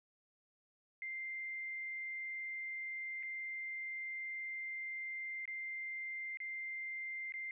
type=tone with dropouts; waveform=sine; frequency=2093 Hz; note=C7; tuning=in tune; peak=-40 dBFS; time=1.02-7.51 s; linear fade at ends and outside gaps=1 ms; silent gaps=3.228-3.232 / 5.455-5.477 / 6.372-6.402 / 7.322-7.339 s; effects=none